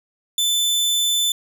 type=tone; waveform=sawtooth; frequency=3520 Hz; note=A7; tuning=in tune; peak=-14 dBFS; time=0.38-1.32 s; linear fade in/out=2 ms; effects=none